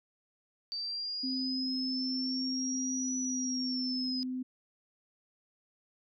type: linear two-way sweep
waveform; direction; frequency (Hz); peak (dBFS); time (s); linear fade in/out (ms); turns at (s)
sine; up then down; 4615 to 5920 to 4994; -34; 0.72-4.23; 0; 3.19
type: tone with pitch glide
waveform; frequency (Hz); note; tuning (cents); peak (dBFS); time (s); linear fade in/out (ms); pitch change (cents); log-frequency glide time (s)
sine; 259.4 to 255.4; C4 to C4; -15 to -42; -33; 1.23-4.43; 10; -27; 2.89-3.47
effects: none